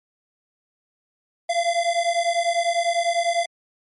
square beating tone pair, 680 / 690 Hz, F5 / F5, -46 / -21 cents, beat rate 10 Hz, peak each -23 dBFS, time 1.49-3.46 s, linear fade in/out 10 ms, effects low-pass 11000 Hz 12 dB/octave + MP3 48 kbps

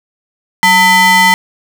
square ring-modulated tone, 546 Hz, C#5, 26 cents flat, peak -3 dBFS, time 0.63-1.34 s, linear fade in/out 0 ms, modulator 1450 Hz, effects none

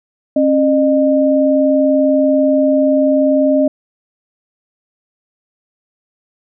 sine tone pair together, 270.8 / 608.7 Hz, C#4 / D#5, -40 / -38 cents, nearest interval octave + major second, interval 1402 cents, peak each -12 dBFS, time 0.36-3.68 s, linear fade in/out 5 ms, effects none

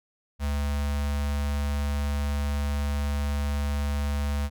square tone with notch filter, 72 Hz, D2, 34 cents flat, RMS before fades -27 dBFS, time 0.39-4.5 s, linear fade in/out 50 ms, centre 360 Hz, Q 1.7, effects none

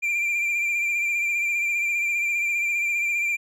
triangle tone with vibrato, 2374 Hz, D7, 18 cents sharp, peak -20 dBFS, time 0.02-3.37 s, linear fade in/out 20 ms, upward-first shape triangle, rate 15 Hz, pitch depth 40 cents each way, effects none

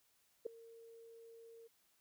sine tone with ADSR envelope, 458.6 Hz, A#4, 28 cents flat, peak -34 dBFS, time 0.45-1.68 s, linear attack 14 ms, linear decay 3 ms, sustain -21 dB, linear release 17 ms, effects white hiss -75 dBFS RMS until 2 s

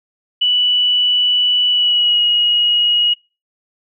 sine tone with pitch glide, 2960 to 2894 Hz, F#7 to F#7, 0 to -39 cents, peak -11 dBFS, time 0.41-3.14 s, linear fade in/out 10 ms, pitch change -39 cents, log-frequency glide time 1.69-2.21 s, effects noise-tail reverb RT60 0.3 s tail -25 dB re dry

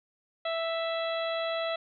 harmonic tone with a mistuned harmonic, 659.3 Hz, E5, in tune, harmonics 1 / 2 / 3 / 4 / 5 / 6, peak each -30 / -37 / -40 / -42 / -40 / -42 dBFS, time 0.45-1.76 s, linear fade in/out 5 ms, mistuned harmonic 5, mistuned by +21 cents, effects none

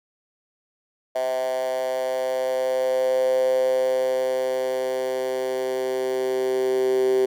10% pulse tone with high-pass filter sweep, 129.4 Hz, C3, 19 cents flat, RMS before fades -23 dBFS, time 1.15-7.26 s, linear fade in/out 10 ms, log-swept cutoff 610 to 390 Hz, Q 9.8, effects none

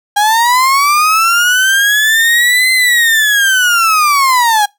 35% pulse linear two-way sweep, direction up then down, 810 to 2064 to 810 Hz, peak -6 dBFS, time 0.16-4.66 s, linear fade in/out 10 ms, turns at 2.72 s, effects noise-tail reverb RT60 0.2 s tail -23 dB re dry

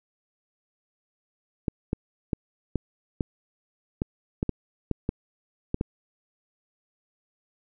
clicks, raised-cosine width 3 ms, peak -12 dBFS, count 12, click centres 1.682 / 1.931 / 2.332 / 2.757 / 3.208 / 4.019 / 4.429 / 4.493 / 4.913 / 5.091 / 5.744 / 5.811 s, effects none

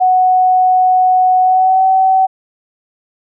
sine tone with pitch glide, 740 to 759.9 Hz, F#5 to F#5, 0 to +46 cents, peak -7 dBFS, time 0-2.27 s, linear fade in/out 20 ms, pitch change +46 cents, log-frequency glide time 1.42-1.84 s, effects none

